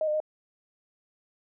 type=tone with pitch steps; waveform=sine; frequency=626 / 606 / 617 Hz; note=D#5 / D#5 / D#5; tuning=+10 / -46 / -15 cents; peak=-24 dBFS; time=0.01-0.202 s; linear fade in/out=2 ms; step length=64 ms; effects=none